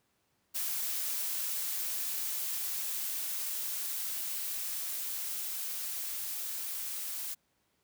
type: noise with level ramp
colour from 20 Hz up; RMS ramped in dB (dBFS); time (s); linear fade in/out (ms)
blue; -34 to -38; 0.54-7.35; 20
effects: pink hiss -75 dBFS RMS until 7.83 s + high-pass 80 Hz 12 dB/octave